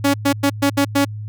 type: tone bursts at uneven times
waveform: sawtooth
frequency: 281 Hz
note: C#4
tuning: 24 cents sharp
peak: -9 dBFS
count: 6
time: 0.04-0.14 / 0.25-0.33 / 0.43-0.5 / 0.62-0.7 / 0.77-0.85 / 0.95-1.05 s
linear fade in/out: 10 ms
effects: added 106 Hz sine -26 dBFS peak until 1.28 s